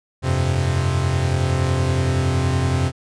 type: chord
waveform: 45% pulse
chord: F suspended second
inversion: none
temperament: equal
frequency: 87.31 / 98 / 130.81 Hz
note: F2 / G2 / C3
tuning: 0 / 0 / 0 cents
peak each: -21 / -26 / -20 dBFS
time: 0.22-2.92 s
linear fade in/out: 50 ms
effects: resampled to 22050 Hz